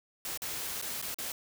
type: noise with dropouts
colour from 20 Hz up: white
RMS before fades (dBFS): -37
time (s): 0.25-1.32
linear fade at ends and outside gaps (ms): 2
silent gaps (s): 0.375-0.419 / 0.816-0.823 / 1.016-1.024 / 1.144-1.185
effects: none